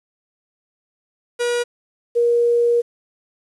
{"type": "tone pair in turn", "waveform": ["45% pulse", "sine"], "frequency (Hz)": [481.1, 474.2], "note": ["B4", "A#4"], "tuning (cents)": [-45, 30], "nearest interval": "unison", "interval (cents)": 25, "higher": "first", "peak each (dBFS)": [-18, -13], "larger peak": "second", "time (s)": [[1.39, 1.64], [2.15, 2.82]], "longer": "second", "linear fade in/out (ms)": 20, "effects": ["resampled to 24000 Hz", "8-bit"]}